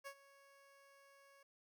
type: tone with ADSR envelope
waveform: 15% pulse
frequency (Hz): 554.4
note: C#5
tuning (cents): 0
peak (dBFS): -40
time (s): 0.04-1.43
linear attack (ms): 28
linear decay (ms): 71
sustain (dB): -18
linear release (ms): 4
effects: none